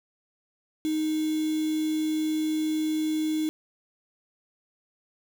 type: tone with quantisation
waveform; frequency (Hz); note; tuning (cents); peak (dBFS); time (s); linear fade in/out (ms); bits
sine; 311.1; D#4; 0; -24; 0.85-3.49; 0; 6
effects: none